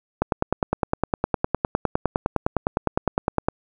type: click train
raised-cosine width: 1 ms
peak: -5 dBFS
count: 33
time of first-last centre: 0.22-3.485 s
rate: 9.8 Hz
effects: none